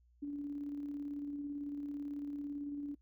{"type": "tone with tremolo", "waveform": "sine", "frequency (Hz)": 287.6, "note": "D4", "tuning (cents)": -36, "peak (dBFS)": -37, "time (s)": [0.22, 2.95], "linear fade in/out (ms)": 10, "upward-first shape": "square", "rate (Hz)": 18, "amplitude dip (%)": 25, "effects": ["noise-tail reverb RT60 0.1 s tail -25 dB re dry", "added 60 Hz sine -65 dBFS peak until 3.01 s"]}